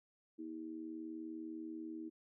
harmonic tone, 80.1 Hz, E2, 49 cents flat, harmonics 3 / 4 / 5, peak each -51 / -44 / -57 dBFS, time 0.38-2.1 s, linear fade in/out 20 ms, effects none

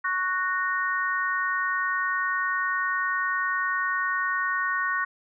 sine chord, F# major, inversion second, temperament just, 1110 / 1480 / 1850 Hz, C#6 / F#6 / A#6, +2 / 0 / -14 cents, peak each -28 / -28 / -28 dBFS, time 0.04-5.05 s, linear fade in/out 10 ms, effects none

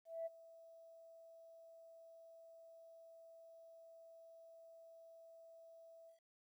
sine tone with ADSR envelope, 659.3 Hz, E5, in tune, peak -39 dBFS, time 0.05-6.2 s, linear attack 210 ms, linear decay 24 ms, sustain -19 dB, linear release 120 ms, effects tanh soft clip ceiling -35 dBFS + 13-bit

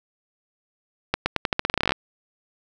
accelerating click train, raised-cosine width 0.3 ms, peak -4 dBFS, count 17, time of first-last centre 1.14-1.92 s, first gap 120 ms, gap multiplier 0.86, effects none

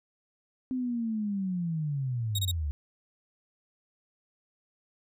sine linear sweep, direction down, 260.3 to 69.3 Hz, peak -28 dBFS, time 0.71-2.71 s, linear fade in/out 0 ms
sawtooth tone bursts, 3764 Hz, A#7, 16 cents sharp, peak -26 dBFS, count 3, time 2.35-2.514 s, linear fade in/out 5 ms, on 38 ms, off 25 ms
effects none

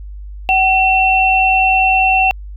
sine tone pair together, 759 / 2705 Hz, F#5 / E7, +44 / +44 cents, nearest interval octave + minor seventh, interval 2200 cents, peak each -12 dBFS, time 0.49-2.31 s, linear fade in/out 0 ms, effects added 50 Hz sine -27 dBFS peak until 2.56 s

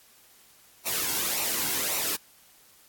white noise with flanger, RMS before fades -28 dBFS, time 0.85-2.17 s, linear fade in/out 20 ms, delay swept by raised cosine 0.6 to 1.7 ms, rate 1.8 Hz, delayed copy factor -0.6, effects white hiss -57 dBFS RMS until 2.88 s + AAC 64 kbps

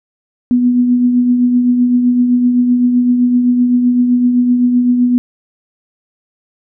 sine tone with tremolo, 245.9 Hz, B3, 7 cents flat, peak -6 dBFS, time 0.51-5.18 s, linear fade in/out 0 ms, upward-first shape triangle, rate 7.8 Hz, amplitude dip 45%, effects none

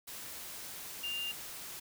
sine tone in noise, 2800 Hz, F7, 4 cents sharp, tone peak -35 dBFS, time 1.03-1.32 s, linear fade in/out 10 ms, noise white, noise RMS -45 dBFS, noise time 0.07-1.8 s, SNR +7 dB, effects none

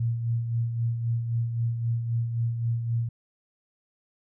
sine tone with tremolo, 116.54 Hz, A#2, in tune, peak -22 dBFS, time 0-3.09 s, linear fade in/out 5 ms, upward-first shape sine, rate 3.8 Hz, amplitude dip 50%, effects none

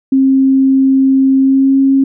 sine tone with pitch glide, 267.3 to 270.7 Hz, C4 to C#4, +37 to -41 cents, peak -6 dBFS, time 0.12-2.04 s, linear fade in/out 5 ms, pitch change +22 cents, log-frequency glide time 1.4-1.74 s, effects none

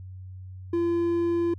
triangle tone, 341.3 Hz, F4, 40 cents flat, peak -20 dBFS, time 0.73-1.54 s, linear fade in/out 5 ms, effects added 93 Hz sine -38 dBFS peak until 1.58 s

